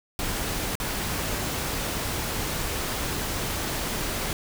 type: noise with dropouts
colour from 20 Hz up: pink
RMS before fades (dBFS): -29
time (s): 0.19-4.33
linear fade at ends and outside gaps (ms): 1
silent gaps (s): 0.754-0.8
effects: none